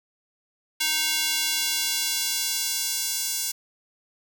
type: tone with high-pass filter sweep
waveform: square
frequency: 310.2 Hz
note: D#4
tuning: 5 cents flat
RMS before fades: -26 dBFS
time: 0.8-3.52 s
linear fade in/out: 10 ms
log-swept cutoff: 2800 to 6000 Hz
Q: 0.97
effects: none